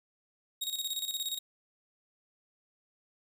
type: tone with tremolo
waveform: sawtooth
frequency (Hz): 3763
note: A#7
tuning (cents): +16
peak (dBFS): -28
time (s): 0.61-1.39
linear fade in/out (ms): 10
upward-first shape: square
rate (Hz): 17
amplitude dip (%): 65
effects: none